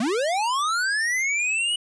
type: linear sweep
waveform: square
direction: up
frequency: 202.2 to 2960 Hz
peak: -22 dBFS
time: 0-1.76 s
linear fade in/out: 5 ms
effects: resampled to 22050 Hz